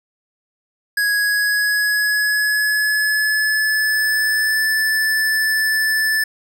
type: tone with pitch glide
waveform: square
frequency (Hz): 1662 to 1750.7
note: G#6 to A6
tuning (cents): +1 to -9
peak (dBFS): -16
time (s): 0.97-6.24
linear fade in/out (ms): 5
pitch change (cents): +90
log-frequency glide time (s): 1.13-4.63
effects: none